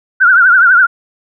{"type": "tone with vibrato", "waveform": "sine", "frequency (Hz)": 1463, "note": "F#6", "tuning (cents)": -20, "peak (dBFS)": -4, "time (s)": [0.2, 0.87], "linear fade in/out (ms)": 20, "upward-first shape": "triangle", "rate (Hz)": 12, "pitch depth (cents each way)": 130, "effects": []}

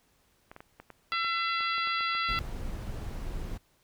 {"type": "clicks", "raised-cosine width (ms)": 0.5, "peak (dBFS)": -30, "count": 12, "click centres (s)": [0.515, 0.564, 0.605, 0.8, 0.903, 1.133, 1.246, 1.607, 1.781, 1.873, 2.008, 2.151]}
{"type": "harmonic tone", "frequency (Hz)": 674, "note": "E5", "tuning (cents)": 38, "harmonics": [2, 3, 4, 5, 6, 7], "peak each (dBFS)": [-30, -34, -36, -38, -40, -41], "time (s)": [1.12, 2.39], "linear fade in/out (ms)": 0}
{"type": "noise", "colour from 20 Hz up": "brown", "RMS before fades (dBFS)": -36, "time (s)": [2.28, 3.58], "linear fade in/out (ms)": 10}
{"effects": ["pink hiss -68 dBFS RMS until 3.83 s"]}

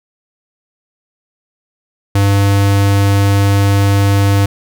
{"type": "tone", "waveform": "square", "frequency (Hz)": 99.7, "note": "G2", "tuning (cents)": 30, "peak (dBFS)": -9, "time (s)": [2.15, 4.46], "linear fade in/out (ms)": 5, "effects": []}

